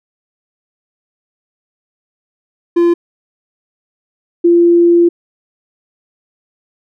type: tone pair in turn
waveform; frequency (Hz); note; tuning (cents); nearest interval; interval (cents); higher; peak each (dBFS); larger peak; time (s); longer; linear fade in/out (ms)
triangle / sine; 343.7 / 343.7; F4 / F4; -28 / -28; unison; 0; neither; -5; neither; 2.76-2.94 / 4.44-5.09; second; 10
effects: none